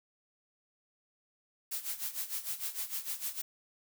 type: noise with tremolo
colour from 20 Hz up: blue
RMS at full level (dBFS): -35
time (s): 1.71-3.42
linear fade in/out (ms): 10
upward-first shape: sine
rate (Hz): 6.6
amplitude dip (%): 80
effects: none